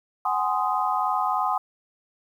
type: chord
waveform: sine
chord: Ab dominant seventh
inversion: third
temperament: just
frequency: 747.5 / 830.6 / 1038.3 / 1245.9 Hz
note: Gb5 / Ab5 / C6 / Eb6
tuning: +17 / 0 / -14 / +2 cents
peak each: -27 dBFS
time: 0.25-1.58 s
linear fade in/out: 5 ms
effects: 9-bit